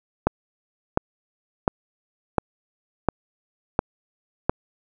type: click train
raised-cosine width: 1 ms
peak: -3 dBFS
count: 7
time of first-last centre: 0.27-4.495 s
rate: 1.42 Hz
effects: none

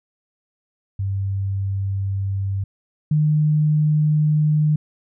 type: tone pair in turn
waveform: sine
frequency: 97.8 / 152.01 Hz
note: G2 / D#3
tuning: -4 / -40 cents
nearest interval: minor sixth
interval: 764 cents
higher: second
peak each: -20 / -14 dBFS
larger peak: second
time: 0.99-2.64 / 3.11-4.76 s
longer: neither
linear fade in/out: 5 ms
effects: none

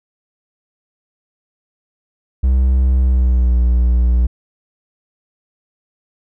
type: tone with pitch glide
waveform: triangle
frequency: 64.4 to 60.44 Hz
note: C2 to B1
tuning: -27 to -37 cents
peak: -8 dBFS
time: 2.43-4.27 s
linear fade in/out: 10 ms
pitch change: -110 cents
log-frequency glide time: 2.99-3.56 s
effects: none

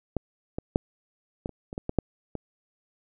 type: clicks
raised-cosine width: 2 ms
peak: -13 / -17 / -7 / -16 / -29 / -24 / -18 / -15 / -8 / -19 dBFS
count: 10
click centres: 0.167 / 0.585 / 0.759 / 1.459 / 1.493 / 1.729 / 1.779 / 1.894 / 1.987 / 2.353 s
effects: none

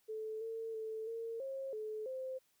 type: tone with pitch steps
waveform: sine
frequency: 436.6 / 450.9 / 440.3 / 456.8 / 538 / 431.5 / 521 Hz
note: A4 / A4 / A4 / A#4 / C5 / A4 / C5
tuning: -13 / +42 / +1 / -35 / +48 / -34 / -7 cents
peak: -39 dBFS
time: 0.08-2.39 s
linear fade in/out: 20 ms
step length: 330 ms
effects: white hiss -75 dBFS RMS until 2.6 s

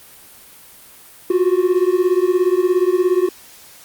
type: beating tone pair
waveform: triangle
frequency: 355.4 / 372.4 Hz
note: F4 / F#4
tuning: +30 / +11 cents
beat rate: 17 Hz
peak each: -14 dBFS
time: 1.3-3.29 s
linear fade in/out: 5 ms
effects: white hiss -43 dBFS RMS until 3.84 s + Opus 32 kbps

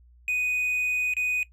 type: tone with dropouts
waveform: triangle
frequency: 2489 Hz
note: D#7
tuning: in tune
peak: -22 dBFS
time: 0.28-1.43 s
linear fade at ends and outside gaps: 1 ms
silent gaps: 1.137-1.167 s
effects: noise-tail reverb RT60 0.1 s tail -18 dB re dry + added 60 Hz sine -52 dBFS peak until 1.52 s

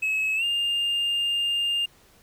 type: tone with pitch glide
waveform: triangle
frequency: 2575 to 2808 Hz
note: E7 to F7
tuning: -41 to +9 cents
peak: -20 dBFS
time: 0.02-1.86 s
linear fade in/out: 10 ms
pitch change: +150 cents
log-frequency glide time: 0.36-0.44 s
effects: tanh soft clip ceiling -17 dBFS + pink hiss -57 dBFS RMS until 2.22 s

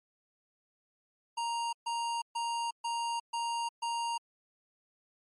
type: tone bursts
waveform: square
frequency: 934 Hz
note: A#5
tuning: 3 cents sharp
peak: -32 dBFS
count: 6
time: 1.37-4.18 s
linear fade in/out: 10 ms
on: 360 ms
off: 130 ms
effects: MP3 48 kbps

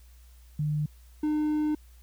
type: tone pair in turn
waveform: sine / triangle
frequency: 150.1 / 303.2 Hz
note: D3 / D#4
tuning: +38 / -45 cents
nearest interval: octave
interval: 1217 cents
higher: second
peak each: -25 / -22 dBFS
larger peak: second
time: 0.59-0.86 / 1.23-1.75 s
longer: second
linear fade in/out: 5 ms
effects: added 60 Hz sine -50 dBFS peak until 2.02 s + white hiss -63 dBFS RMS until 2.02 s

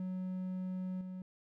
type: tone with level steps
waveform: triangle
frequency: 185 Hz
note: F#3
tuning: in tune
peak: -34 / -39 dBFS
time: 0-1.22 s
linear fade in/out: 2 ms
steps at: 1.01 s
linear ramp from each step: 2 ms
effects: none

